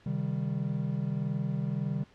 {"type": "chord", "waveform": "triangle", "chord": "C minor", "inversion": "none", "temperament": "equal with one note detuned", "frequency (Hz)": [134.03, 155.56, 196], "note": ["C3", "Eb3", "G3"], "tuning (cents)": [42, 0, 0], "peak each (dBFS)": [-31, -31, -32], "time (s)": [0.06, 2.04], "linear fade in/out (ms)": 5, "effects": ["pink hiss -60 dBFS RMS until 2.14 s", "low-pass 4000 Hz 12 dB/octave"]}